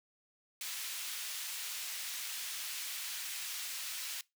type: high-pass noise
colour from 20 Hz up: pink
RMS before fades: -41 dBFS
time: 0.61-4.21 s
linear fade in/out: 2 ms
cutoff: 2500 Hz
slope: 12 dB/octave
effects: noise-tail reverb RT60 0.2 s tail -22 dB re dry